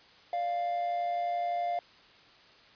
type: tone pair together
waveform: triangle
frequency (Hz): 586.8 / 698.5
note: D5 / F5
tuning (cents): -2 / 0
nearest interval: minor third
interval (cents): 302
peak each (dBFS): -38 / -27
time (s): 0.33-1.79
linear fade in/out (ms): 2
effects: white hiss -57 dBFS RMS until 2.75 s + resampled to 11025 Hz